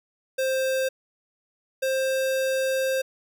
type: tone pair in turn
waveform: square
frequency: 526 / 528.3 Hz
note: C5 / C5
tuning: +9 / +17 cents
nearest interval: unison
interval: 8 cents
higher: second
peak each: -23 dBFS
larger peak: neither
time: 0.38-0.89 / 1.82-3.02 s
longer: second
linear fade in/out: 10 ms
effects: none